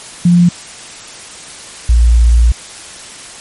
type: tone pair in turn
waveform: sine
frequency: 174.61 / 58.43 Hz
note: F3 / A#1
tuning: 0 / +5 cents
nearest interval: octave + perfect fifth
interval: 1895 cents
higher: first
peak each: -4 dBFS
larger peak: neither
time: 0.25-0.49 / 1.89-2.52 s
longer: second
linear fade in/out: 5 ms
effects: white hiss -31 dBFS RMS until 3.4 s + MP3 48 kbps